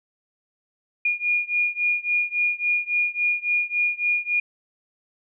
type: beating tone pair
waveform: sine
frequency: 2431 / 2434.6 Hz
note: D#7 / D#7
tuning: -41 / -38 cents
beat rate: 3.6 Hz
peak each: -23 / -24 dBFS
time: 1.05-4.4 s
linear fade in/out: 5 ms
effects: none